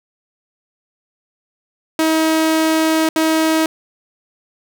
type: tone bursts at uneven times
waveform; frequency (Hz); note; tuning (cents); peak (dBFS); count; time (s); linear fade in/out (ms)
sawtooth; 318.7; D#4; +42; -9; 2; 1.99-3.09 / 3.16-3.66; 2
effects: none